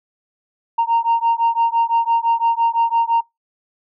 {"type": "beating tone pair", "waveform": "sine", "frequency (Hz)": [922, 927.9], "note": ["A#5", "A#5"], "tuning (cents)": [-19, -8], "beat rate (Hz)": 5.9, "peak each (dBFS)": -16, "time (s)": [0.78, 3.21], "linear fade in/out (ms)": 10, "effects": ["noise-tail reverb RT60 0.2 s tail -26 dB re dry", "tanh soft clip ceiling -10 dBFS"]}